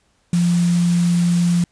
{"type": "tone in noise", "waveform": "sine", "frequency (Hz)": 173.7, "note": "F3", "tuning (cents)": -9, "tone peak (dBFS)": -13, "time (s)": [0.33, 1.64], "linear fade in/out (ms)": 2, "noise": "white", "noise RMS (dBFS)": -31, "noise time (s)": [0.33, 1.64], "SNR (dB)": 15, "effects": ["pink hiss -62 dBFS RMS until 1.71 s", "resampled to 22050 Hz"]}